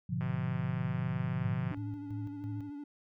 sine chord, G# diminished seventh, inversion none, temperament equal, 103.83 / 123.47 / 146.83 / 174.61 Hz, G#2 / B2 / D3 / F3, 0 / 0 / 0 / 0 cents, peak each -39 / -36 / -37 / -35 dBFS, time 0.09-1.72 s, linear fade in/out 10 ms
click train, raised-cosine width 0.5 ms, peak -30 dBFS, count 199, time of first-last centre 0.21-1.745 s, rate 129 Hz
sine tone with tremolo, 108.1 Hz, A2, 30 cents flat, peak -36 dBFS, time 1.44-2.7 s, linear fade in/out 5 ms, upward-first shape square, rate 3 Hz, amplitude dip 70%
triangle tone with vibrato, 288.5 Hz, D4, 31 cents flat, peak -38 dBFS, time 1.71-2.84 s, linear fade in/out 5 ms, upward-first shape sine, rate 13 Hz, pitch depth 35 cents each way
effects none

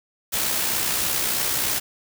white noise with amplitude modulation, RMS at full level -22 dBFS, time 0.32-1.8 s, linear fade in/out 20 ms, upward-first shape sine, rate 63.2 Hz, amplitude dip 35%, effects none

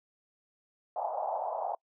pink band-pass noise, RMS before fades -34 dBFS, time 0.96-1.75 s, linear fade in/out 2 ms, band 630 to 880 Hz, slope 48 dB/octave, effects noise-tail reverb RT60 0.1 s tail -26 dB re dry

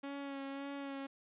sawtooth tone with vibrato, 277.2 Hz, C#4, in tune, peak -37 dBFS, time 0.03-1.07 s, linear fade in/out 10 ms, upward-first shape sine, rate 1.8 Hz, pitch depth 23 cents each way, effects resampled to 8000 Hz + 13-bit

